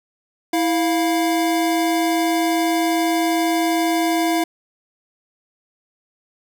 square tone pair together, 327.5 / 700 Hz, E4 / F5, -11 / +4 cents, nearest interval octave + minor second, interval 1315 cents, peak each -19 / -22 dBFS, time 0.53-4.44 s, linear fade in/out 5 ms, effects none

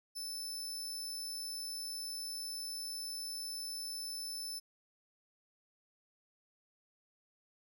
sawtooth tone, 5274 Hz, E8, in tune, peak -37 dBFS, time 0.15-4.6 s, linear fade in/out 20 ms, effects none

